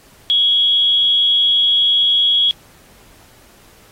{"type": "tone with amplitude modulation", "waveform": "sine", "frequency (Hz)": 3327, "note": "G#7", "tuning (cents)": 2, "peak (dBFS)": -9, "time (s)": [0.3, 2.51], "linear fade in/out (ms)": 0, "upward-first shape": "sine", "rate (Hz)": 261, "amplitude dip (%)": 40, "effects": ["pink hiss -48 dBFS RMS until 3.91 s", "AAC 48 kbps"]}